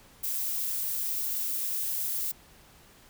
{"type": "noise", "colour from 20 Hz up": "violet", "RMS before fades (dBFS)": -31, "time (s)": [0.23, 2.32], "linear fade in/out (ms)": 10, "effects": ["pink hiss -56 dBFS RMS until 3.09 s"]}